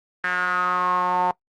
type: tone with band-pass filter sweep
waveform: sawtooth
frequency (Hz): 180.5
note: F#3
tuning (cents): -43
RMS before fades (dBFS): -22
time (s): 0.24-1.31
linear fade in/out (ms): 0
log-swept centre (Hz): 1600 to 860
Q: 7.1
effects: noise-tail reverb RT60 0.1 s tail -21 dB re dry + Opus 24 kbps